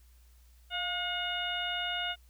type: harmonic tone with a mistuned harmonic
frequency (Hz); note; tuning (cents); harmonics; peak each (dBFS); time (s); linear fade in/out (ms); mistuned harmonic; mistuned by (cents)
720; F#5; -47; 1 / 2 / 3 / 4 / 5; -38 / -37 / -41 / -35 / -40; 0.7-2.16; 50; 1; -40
effects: added 60 Hz sine -56 dBFS peak until 2.29 s + white hiss -68 dBFS RMS until 2.29 s